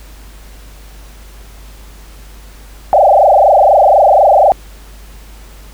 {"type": "tone with frequency modulation", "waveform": "sine", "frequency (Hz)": 687, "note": "F5", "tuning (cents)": -29, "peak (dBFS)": -4, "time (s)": [2.93, 4.52], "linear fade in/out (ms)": 0, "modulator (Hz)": 24.1, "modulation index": 5, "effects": ["added 50 Hz sine -33 dBFS peak until 5.73 s", "pink hiss -41 dBFS RMS until 5.73 s"]}